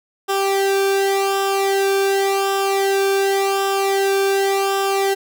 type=tone with flanger; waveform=sawtooth; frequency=392 Hz; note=G4; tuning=in tune; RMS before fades=-18 dBFS; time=0.28-5.15 s; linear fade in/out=20 ms; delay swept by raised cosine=0.46 to 1.01 ms; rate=0.89 Hz; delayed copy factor=-0.8; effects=none